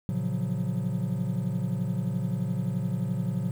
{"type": "chord", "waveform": "triangle", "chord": "Gb major seventh", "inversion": "first", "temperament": "just", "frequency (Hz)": [115.62, 138.75, 173.43, 185], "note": ["Bb2", "Db3", "F3", "Gb3"], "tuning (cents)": [-14, 2, -12, 0], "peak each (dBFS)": -30, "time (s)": [0.09, 3.51], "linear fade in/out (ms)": 0, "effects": ["9-bit"]}